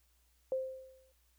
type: tone with exponential decay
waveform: sine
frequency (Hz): 523.3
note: C5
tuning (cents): 0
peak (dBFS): -29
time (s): 0.52-1.12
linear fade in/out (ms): 1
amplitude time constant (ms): 130
effects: added 60 Hz sine -70 dBFS peak until 1.38 s + white hiss -74 dBFS RMS until 1.38 s